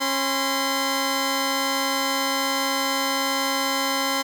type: tone pair together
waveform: 10% pulse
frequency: 272.4 / 1028.4 Hz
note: C#4 / C6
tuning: -30 / -30 cents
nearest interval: octave + major seventh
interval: 2300 cents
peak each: -16 dBFS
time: 0-4.23 s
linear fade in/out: 20 ms
effects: none